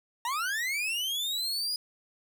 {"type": "linear sweep", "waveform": "40% pulse", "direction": "up", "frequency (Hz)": [910, 4978], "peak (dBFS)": -28, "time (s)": [0.25, 1.76], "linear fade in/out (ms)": 2, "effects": []}